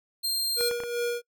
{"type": "tone", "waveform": "sawtooth", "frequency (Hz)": 4187, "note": "C8", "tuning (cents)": 0, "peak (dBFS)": -23, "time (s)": [0.23, 0.7], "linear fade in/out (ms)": 20}
{"type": "tone with tremolo", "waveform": "square", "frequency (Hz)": 477.6, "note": "A#4", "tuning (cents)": 42, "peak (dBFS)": -26, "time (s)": [0.56, 1.22], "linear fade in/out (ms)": 50, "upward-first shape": "sine", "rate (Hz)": 2.6, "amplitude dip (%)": 55}
{"type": "clicks", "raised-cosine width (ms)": 0.5, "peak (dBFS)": -23, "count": 4, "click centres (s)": [0.609, 0.712, 0.803, 0.836]}
{"effects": ["noise-tail reverb RT60 0.1 s tail -26 dB re dry"]}